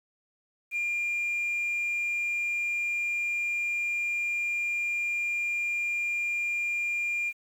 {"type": "tone", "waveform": "sine", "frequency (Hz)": 2400, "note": "D7", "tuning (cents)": 37, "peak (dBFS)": -25, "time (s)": [0.71, 7.33], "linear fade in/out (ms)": 50, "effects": ["tanh soft clip ceiling -24 dBFS", "9-bit"]}